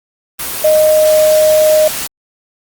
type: tone in noise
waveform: sine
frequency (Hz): 618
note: D#5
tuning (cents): -12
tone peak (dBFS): -6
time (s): 0.64-1.88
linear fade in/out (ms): 5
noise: white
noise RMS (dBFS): -20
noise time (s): 0.39-2.07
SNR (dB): +11
effects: Opus 24 kbps